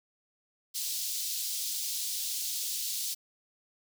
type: high-pass noise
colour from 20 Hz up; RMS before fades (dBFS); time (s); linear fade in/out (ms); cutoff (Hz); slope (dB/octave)
pink; -34; 0.74-3.15; 20; 3900; 24
effects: none